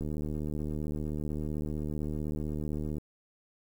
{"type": "click train", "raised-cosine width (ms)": 3, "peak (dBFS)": -23, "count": 226, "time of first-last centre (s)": [0.01, 2.982], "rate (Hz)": 75.7, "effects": ["9-bit"]}